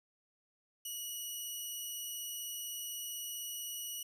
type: tone with vibrato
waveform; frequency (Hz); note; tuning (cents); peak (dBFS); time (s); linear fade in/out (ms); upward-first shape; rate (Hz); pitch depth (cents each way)
10% pulse; 2921; F#7; -23; -32; 0.85-4.03; 5; sine; 20; 12
effects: none